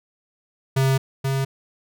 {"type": "tone pair in turn", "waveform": "square", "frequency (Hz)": [133.9, 135.14], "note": ["C3", "C#3"], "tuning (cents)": [40, -44], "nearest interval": "unison", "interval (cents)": 16, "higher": "second", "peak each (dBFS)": [-17, -21], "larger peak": "first", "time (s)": [[0.76, 0.98], [1.24, 1.45]], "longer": "first", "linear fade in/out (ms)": 10, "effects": []}